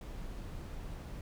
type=noise; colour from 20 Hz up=brown; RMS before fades=-43 dBFS; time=0.01-1.21 s; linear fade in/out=2 ms; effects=none